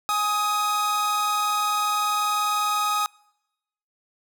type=tone pair together; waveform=45% pulse; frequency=830.6 / 1256 Hz; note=G#5 / D#6; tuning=0 / +16 cents; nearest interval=perfect fifth; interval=716 cents; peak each=-28 / -22 dBFS; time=0.09-3.06 s; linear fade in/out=0 ms; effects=noise-tail reverb RT60 0.9 s tail -26 dB re dry